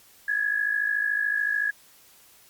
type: tone pair together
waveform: sine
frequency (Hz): 1664.3 / 1718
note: G#6 / A6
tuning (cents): +3 / -42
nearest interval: minor second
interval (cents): 55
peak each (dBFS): -24 / -28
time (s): 0.28-1.71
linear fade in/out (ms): 5
effects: white hiss -55 dBFS RMS until 2.49 s + Opus 48 kbps